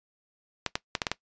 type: clicks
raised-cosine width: 0.2 ms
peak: -9 dBFS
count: 6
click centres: 0.663 / 0.755 / 0.952 / 1.018 / 1.068 / 1.116 s
effects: noise-tail reverb RT60 0.1 s tail -19 dB re dry + resampled to 16000 Hz